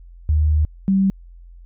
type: tone pair in turn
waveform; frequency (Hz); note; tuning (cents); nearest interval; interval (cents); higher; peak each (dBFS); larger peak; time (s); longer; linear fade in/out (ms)
sine; 76.4 / 193.41; D#2 / G3; -31 / -23; octave + major third; 1608; second; -13; neither; 0.29-0.65 / 0.88-1.1; first; 0
effects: added 43 Hz sine -39 dBFS peak until 1.65 s